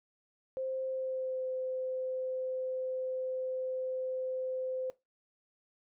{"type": "tone with pitch glide", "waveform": "sine", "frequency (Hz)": [524, 515.9], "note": ["C5", "C5"], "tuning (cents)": [2, -24], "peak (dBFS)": -33, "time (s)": [0.57, 4.9], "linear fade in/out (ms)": 0, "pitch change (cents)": -26, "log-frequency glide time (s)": [0.87, 1.46], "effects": ["noise-tail reverb RT60 0.2 s tail -18 dB re dry"]}